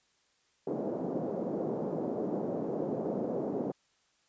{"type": "band-pass noise", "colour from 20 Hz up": "white", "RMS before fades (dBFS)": -34, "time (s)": [0.67, 3.72], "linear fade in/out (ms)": 5, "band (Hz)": [170, 550], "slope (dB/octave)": 24, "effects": ["white hiss -71 dBFS RMS until 4.28 s", "resampled to 16000 Hz"]}